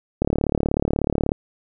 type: click train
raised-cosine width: 2 ms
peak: -6 dBFS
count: 41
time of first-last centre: 0.22-1.319 s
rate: 36.4 Hz
effects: none